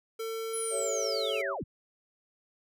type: tone with pitch glide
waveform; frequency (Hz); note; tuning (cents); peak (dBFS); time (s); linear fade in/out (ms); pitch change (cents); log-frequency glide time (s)
square; 450 to 437.2; A4 to A4; +39 to -11; -34; 0.19-1.42; 10; -50; 0.81-1.31
type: linear sweep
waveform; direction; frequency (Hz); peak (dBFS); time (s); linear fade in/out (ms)
sine; down; 10520 to 40.39; -33; 0.53-1.64; 10
type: chord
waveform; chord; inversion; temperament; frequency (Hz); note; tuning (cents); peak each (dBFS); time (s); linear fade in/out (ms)
sine; C# diminished; second; equal; 392 / 554.4 / 659.3; G4 / C#5 / E5; 0 / 0 / 0; -38 / -33 / -38; 0.7-1.57; 50
effects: none